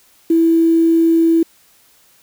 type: tone with quantisation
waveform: sine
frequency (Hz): 329.6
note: E4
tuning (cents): 0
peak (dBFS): -9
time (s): 0.3-1.43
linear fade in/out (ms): 5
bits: 6
effects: white hiss -52 dBFS RMS until 2.22 s